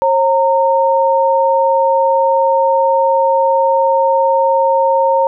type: tone pair together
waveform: sine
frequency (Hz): 539 / 919.3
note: C#5 / A#5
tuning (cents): -49 / -24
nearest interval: major sixth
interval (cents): 925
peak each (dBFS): -12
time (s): 0.02-5.27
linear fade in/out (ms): 0
effects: none